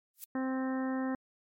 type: noise with exponential growth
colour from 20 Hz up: violet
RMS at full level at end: -36 dBFS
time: 0.14-0.24 s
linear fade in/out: 0 ms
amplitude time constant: 20 ms
type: harmonic tone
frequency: 261.6 Hz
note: C4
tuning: in tune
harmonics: 1 / 2 / 3 / 4 / 5 / 6 / 7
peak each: -31 / -40 / -43 / -45 / -48 / -49 / -46 dBFS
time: 0.35-1.15 s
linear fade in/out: 2 ms
effects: MP3 64 kbps